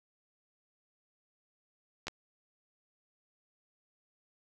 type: clicks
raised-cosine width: 0.2 ms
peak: -20 dBFS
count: 2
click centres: 2.07 / 2.082 s
effects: none